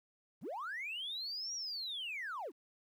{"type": "linear two-way sweep", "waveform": "triangle", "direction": "up then down", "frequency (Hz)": [96.3, 5770, 233.8], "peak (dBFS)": -36, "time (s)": [0.41, 2.52], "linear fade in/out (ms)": 50, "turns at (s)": 1.54, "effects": ["tanh soft clip ceiling -36 dBFS", "12-bit"]}